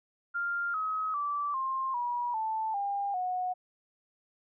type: tone with pitch steps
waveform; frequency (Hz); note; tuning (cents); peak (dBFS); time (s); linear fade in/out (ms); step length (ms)
sine; 1396.9 / 1273.6 / 1161.2 / 1058.7 / 965.2 / 880 / 802.3 / 731.5; F6 / D#6 / D6 / C6 / B5 / A5 / G5 / F#5; 0 / +40 / -20 / +20 / -40 / 0 / +40 / -20; -29; 0.34-3.54; 20; 400
effects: none